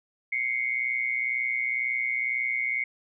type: tone pair together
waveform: sine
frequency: 2095 / 2217 Hz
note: C7 / C#7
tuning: +2 / 0 cents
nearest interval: minor second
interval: 98 cents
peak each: -28 / -28 dBFS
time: 0.32-2.84 s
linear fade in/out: 5 ms
effects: none